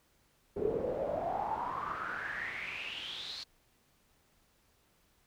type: noise with band-pass filter sweep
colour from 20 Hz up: brown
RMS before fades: -37 dBFS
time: 0.56-3.44 s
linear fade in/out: 10 ms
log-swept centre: 390 to 4400 Hz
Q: 8.3
effects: pink hiss -70 dBFS RMS until 5.26 s